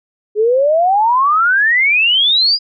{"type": "exponential sweep", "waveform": "sine", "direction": "up", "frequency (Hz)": [410.5, 4978], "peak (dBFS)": -9, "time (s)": [0.35, 2.59], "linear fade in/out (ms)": 50, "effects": []}